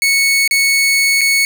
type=tone with dropouts; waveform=sawtooth; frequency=2211 Hz; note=C#7; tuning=5 cents flat; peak=-7 dBFS; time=0.02-1.45 s; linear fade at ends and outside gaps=1 ms; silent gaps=0.477-0.51 / 1.21-1.214 s; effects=none